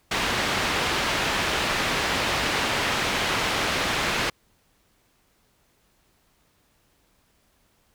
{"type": "low-pass noise", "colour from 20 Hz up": "white", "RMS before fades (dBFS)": -25, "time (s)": [0.11, 4.3], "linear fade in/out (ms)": 5, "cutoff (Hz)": 2900, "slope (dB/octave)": 12, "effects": ["pink hiss -65 dBFS RMS until 7.94 s"]}